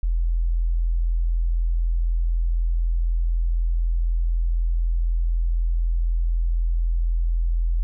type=tone; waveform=sine; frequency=42 Hz; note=E1; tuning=33 cents sharp; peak=-18 dBFS; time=0.03-7.83 s; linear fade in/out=0 ms; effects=none